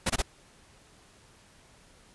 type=noise bursts; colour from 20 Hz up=pink; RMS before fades=-26 dBFS; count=3; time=0.06-0.222 s; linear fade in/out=10 ms; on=40 ms; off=21 ms; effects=pink hiss -58 dBFS RMS until 2.14 s + resampled to 24000 Hz